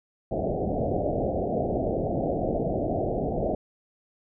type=low-pass noise; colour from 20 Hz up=white; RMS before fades=-27 dBFS; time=0.31-3.55 s; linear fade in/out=5 ms; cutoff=740 Hz; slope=96 dB/octave; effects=none